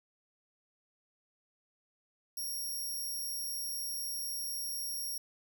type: tone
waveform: 5% pulse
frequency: 5588 Hz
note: F8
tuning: in tune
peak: -30 dBFS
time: 2.37-5.18 s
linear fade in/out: 5 ms
effects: none